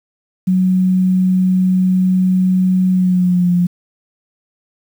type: tone with pitch glide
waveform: sine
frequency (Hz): 185.2 to 176.63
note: F#3 to F3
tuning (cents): +2 to +20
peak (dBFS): -10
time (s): 0.47-3.67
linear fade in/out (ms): 10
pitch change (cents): -82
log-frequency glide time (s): 2.92-3.52
effects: 7-bit